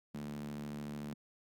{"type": "tone with high-pass filter", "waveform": "sawtooth", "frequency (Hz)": 73.5, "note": "D2", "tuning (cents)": 2, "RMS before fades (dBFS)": -43, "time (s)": [0.14, 1.14], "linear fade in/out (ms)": 10, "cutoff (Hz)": 190, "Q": 7, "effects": []}